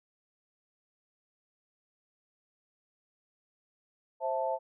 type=chord; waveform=sine; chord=A minor; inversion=first; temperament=just; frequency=528 / 660 / 880 Hz; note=C5 / E5 / A5; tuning=+16 / +2 / 0 cents; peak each=-33 dBFS; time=4.2-4.59 s; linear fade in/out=50 ms; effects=none